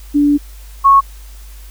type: tone pair in turn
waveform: sine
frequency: 290 / 1100.6 Hz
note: D4 / C#6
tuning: -22 / -13 cents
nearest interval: octave + major seventh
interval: 2309 cents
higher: second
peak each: -8 / -4 dBFS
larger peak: second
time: 0.14-0.38 / 0.84-1.01 s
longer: first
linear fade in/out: 20 ms
effects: added 50 Hz sine -32 dBFS peak until 1.7 s + white hiss -44 dBFS RMS until 1.7 s